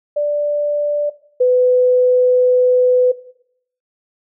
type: tone pair in turn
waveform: sine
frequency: 587.3 / 500.9 Hz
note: D5 / B4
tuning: 0 / +24 cents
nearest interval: minor third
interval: 276 cents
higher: first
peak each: -14 / -9 dBFS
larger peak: second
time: 0.16-1.1 / 1.4-3.12 s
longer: second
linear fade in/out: 10 ms
effects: noise-tail reverb RT60 0.7 s tail -17 dB re dry